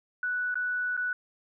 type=tone with dropouts; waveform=sine; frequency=1480 Hz; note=F#6; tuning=in tune; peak=-27 dBFS; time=0.23-1.13 s; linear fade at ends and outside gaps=2 ms; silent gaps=0.543-0.555 / 0.967-0.975 s; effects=none